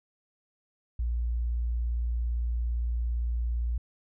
sine tone, 58.8 Hz, A#1, 16 cents sharp, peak -26 dBFS, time 0.99-3.78 s, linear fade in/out 5 ms, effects none

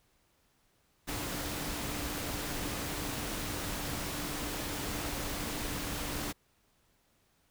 sine tone in noise, 293.7 Hz, D4, in tune, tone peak -44 dBFS, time 1.07-6.33 s, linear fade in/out 20 ms, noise pink, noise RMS -37 dBFS, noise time 1.07-6.33 s, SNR -10 dB, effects pink hiss -71 dBFS RMS until 7.5 s

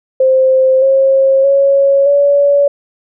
sine tone with pitch steps, 523.3 / 538 / 553.1 / 568.7 Hz, C5 / C5 / C#5 / C#5, 0 / +48 / -4 / +44 cents, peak -6 dBFS, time 0.2-2.68 s, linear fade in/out 5 ms, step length 620 ms, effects none

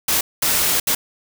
white noise bursts at uneven times, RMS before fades -18 dBFS, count 3, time 0.08-0.21 / 0.42-0.8 / 0.87-0.95 s, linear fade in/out 5 ms, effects none

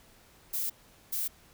violet noise bursts at uneven times, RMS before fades -32 dBFS, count 2, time 0.53-0.7 / 1.12-1.28 s, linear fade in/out 10 ms, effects pink hiss -59 dBFS RMS until 1.53 s

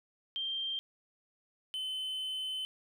sine / triangle tone pair in turn, 3166 / 3050 Hz, G7 / G7, +17 / -48 cents, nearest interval minor second, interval 65 cents, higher first, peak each -33 / -33 dBFS, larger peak neither, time 0.36-0.79 / 1.74-2.65 s, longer second, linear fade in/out 0 ms, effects none

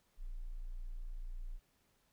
sine tone, 29.14 Hz, A#0, in tune, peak -40 dBFS, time 0.17-1.6 s, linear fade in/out 50 ms, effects pink hiss -75 dBFS RMS until 2.12 s

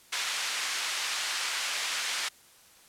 pink band-pass noise, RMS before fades -32 dBFS, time 0.12-2.29 s, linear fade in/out 10 ms, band 1600 to 7400 Hz, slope 12 dB/octave, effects white hiss -57 dBFS RMS until 2.88 s + low-pass 12000 Hz 12 dB/octave

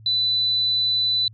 sine tone, 3990 Hz, B7, 17 cents sharp, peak -18 dBFS, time 0.06-1.28 s, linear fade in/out 2 ms, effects added 109 Hz sine -43 dBFS peak until 1.33 s

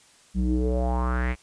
square tone with low-pass filter sweep, 61.9 Hz, B1, 5 cents sharp, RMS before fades -24 dBFS, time 0.34-1.36 s, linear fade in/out 50 ms, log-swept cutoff 200 to 2400 Hz, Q 5.2, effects white hiss -56 dBFS RMS until 1.42 s + resampled to 22050 Hz

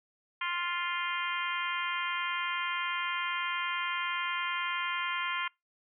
harmonic tone, 349.4 Hz, F4, 1 cent sharp, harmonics 3 / 4 / 5 / 6 / 7 / 8 / 9, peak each -35 / -38 / -40 / -37 / -40 / -43 / -41 dBFS, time 0.41-5.48 s, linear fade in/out 5 ms, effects noise-tail reverb RT60 0.2 s tail -25 dB re dry

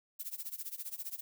violet noise with tremolo, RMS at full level -39 dBFS, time 0.19-1.21 s, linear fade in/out 10 ms, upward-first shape sine, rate 15 Hz, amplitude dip 90%, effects none

